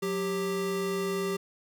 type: tone pair together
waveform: square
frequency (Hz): 182.6 / 393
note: F#3 / G4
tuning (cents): -23 / +4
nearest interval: octave + minor second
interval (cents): 1327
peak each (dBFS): -35 / -30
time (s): 0.02-1.37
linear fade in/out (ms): 10
effects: none